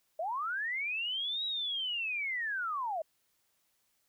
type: linear two-way sweep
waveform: sine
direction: up then down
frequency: 607 to 3881 to 607 Hz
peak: -32 dBFS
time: 0.19-3.02 s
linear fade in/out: 5 ms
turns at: 1.45 s
effects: white hiss -75 dBFS RMS until 4.08 s